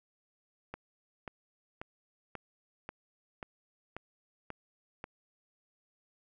click train, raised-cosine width 0.5 ms, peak -25 dBFS, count 9, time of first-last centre 0.74-5.041 s, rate 1.86 Hz, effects none

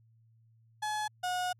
35% pulse tone pair in turn, 850 / 725.6 Hz, G#5 / F#5, +40 / -34 cents, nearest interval minor third, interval 274 cents, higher first, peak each -30 / -29 dBFS, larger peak second, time 0.82-1.08 / 1.23-1.53 s, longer second, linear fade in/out 10 ms, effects added 113 Hz sine -61 dBFS peak until 1.59 s + low-pass 11000 Hz 12 dB/octave

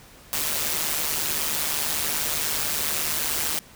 white noise with amplitude modulation, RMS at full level -23 dBFS, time 0.33-3.59 s, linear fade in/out 0 ms, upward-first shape sine, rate 151 Hz, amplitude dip 65%, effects pink hiss -49 dBFS RMS until 3.75 s

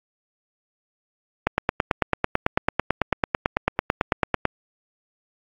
click train, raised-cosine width 0.5 ms, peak -3 dBFS, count 28, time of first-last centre 1.47-4.453 s, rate 9.05 Hz, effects AAC 64 kbps

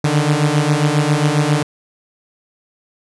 sawtooth beating tone pair, 145.1 / 152.5 Hz, D3 / D#3, -21 / -34 cents, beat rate 7.4 Hz, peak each -12 dBFS, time 0.04-1.63 s, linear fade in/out 5 ms, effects resampled to 24000 Hz

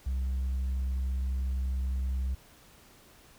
sine tone, 65.1 Hz, C2, 8 cents flat, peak -25 dBFS, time 0.06-2.35 s, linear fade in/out 10 ms, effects tanh soft clip ceiling -27 dBFS + pink hiss -57 dBFS RMS until 3.38 s

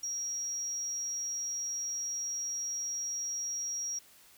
sine tone, 5660 Hz, F8, 22 cents sharp, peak -32 dBFS, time 0.03-3.99 s, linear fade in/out 5 ms, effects tanh soft clip ceiling -29 dBFS + white hiss -59 dBFS RMS until 4.37 s

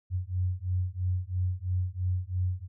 sine beating tone pair, 89.9 / 92.9 Hz, F#2 / F#2, -49 / +7 cents, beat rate 3 Hz, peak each -30 dBFS, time 0.1-2.68 s, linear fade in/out 50 ms, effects none

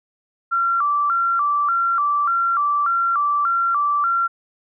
sine tone with vibrato, 1263 Hz, D#6, 26 cents sharp, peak -16 dBFS, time 0.51-4.28 s, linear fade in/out 20 ms, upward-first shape square, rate 1.7 Hz, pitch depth 140 cents each way, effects none

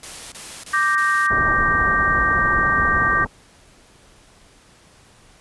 white noise bursts, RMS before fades -35 dBFS, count 4, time 0.03-1.268 s, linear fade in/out 2 ms, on 290 ms, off 26 ms
sine chord, G minor, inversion second, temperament equal, 1174.7 / 1568 / 1864.7 Hz, D6 / G6 / Bb6, 0 / 0 / 0 cents, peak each -19 / -20 / -21 dBFS, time 0.73-3.25 s, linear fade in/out 10 ms
pink low-pass noise, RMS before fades -26 dBFS, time 1.3-3.27 s, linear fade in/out 10 ms, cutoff 1200 Hz, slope 48 dB/octave
effects pink hiss -51 dBFS RMS until 5.4 s + resampled to 24000 Hz

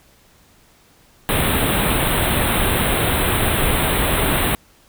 pink band-stop noise, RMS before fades -18 dBFS, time 1.29-4.55 s, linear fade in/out 0 ms, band 3900 to 8400 Hz, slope 96 dB/octave, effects pink hiss -53 dBFS RMS until 4.88 s

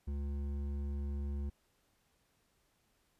triangle tone with hard clipping, 70.8 Hz, C#2, 37 cents sharp, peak -37 dBFS, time 0.07-1.5 s, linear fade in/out 10 ms, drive 13 dB, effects pink hiss -75 dBFS RMS until 3.19 s + resampled to 32000 Hz

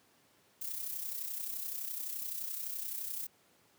violet noise with amplitude modulation, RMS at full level -37 dBFS, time 0.61-3.27 s, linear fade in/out 10 ms, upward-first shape sine, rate 31.7 Hz, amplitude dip 55%, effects pink hiss -67 dBFS RMS until 3.78 s + high-pass 150 Hz 12 dB/octave

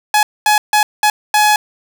sawtooth tone bursts at uneven times, 844 Hz, G#5, 28 cents sharp, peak -5 dBFS, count 5, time 0.14-0.23 / 0.46-0.58 / 0.73-0.83 / 1.03-1.1 / 1.34-1.56 s, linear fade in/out 2 ms, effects none

